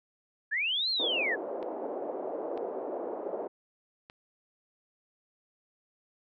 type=linear two-way sweep; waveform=sine; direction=up then down; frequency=1632 to 4293 to 1632 Hz; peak=-27 dBFS; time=0.51-1.36 s; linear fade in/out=20 ms; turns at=0.9 s
type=band-pass noise; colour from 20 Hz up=white; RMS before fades=-36 dBFS; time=0.99-3.48 s; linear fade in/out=10 ms; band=350 to 620 Hz; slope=24 dB/octave
type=clicks; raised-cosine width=0.3 ms; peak=-31 dBFS; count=3; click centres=1.628 / 2.576 / 4.099 s
effects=none